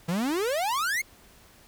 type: exponential sweep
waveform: 45% pulse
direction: up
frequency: 159.5 to 2229 Hz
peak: -25 dBFS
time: 0.08-1.02 s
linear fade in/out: 10 ms
effects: pink hiss -55 dBFS RMS until 1.67 s